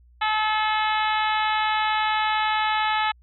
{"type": "harmonic tone", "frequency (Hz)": 431.1, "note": "A4", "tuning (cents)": -35, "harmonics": [2, 3, 4, 5, 6, 7, 8, 9], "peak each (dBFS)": [-23, -27, -29, -31, -33, -34, -35, -36], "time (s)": [0.21, 3.12], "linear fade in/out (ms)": 10, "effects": ["added 60 Hz sine -51 dBFS peak until 3.22 s"]}